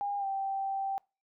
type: tone with pitch glide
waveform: sine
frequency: 810 to 780.6 Hz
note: G#5 to G5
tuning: -43 to -8 cents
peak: -30 dBFS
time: 0.01-0.98 s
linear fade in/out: 0 ms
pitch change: -65 cents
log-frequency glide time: 0.18-0.26 s
effects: noise-tail reverb RT60 0.3 s tail -26 dB re dry